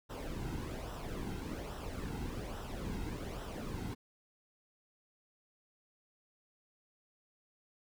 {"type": "noise with flanger", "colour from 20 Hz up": "brown", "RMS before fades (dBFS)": -41, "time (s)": [0.09, 3.95], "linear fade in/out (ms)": 20, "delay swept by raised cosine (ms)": [0.44, 1.74], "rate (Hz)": 1.2, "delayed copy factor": -0.6, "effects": []}